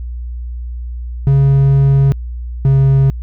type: tone pair in turn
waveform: triangle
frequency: 137.5 / 135.69 Hz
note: C#3 / C#3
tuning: -14 / -37 cents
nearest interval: unison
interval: 23 cents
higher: first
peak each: -5 dBFS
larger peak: neither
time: 1.27-2.12 / 2.65-3.1 s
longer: first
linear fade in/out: 0 ms
effects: added 60 Hz sine -21 dBFS peak until 3.22 s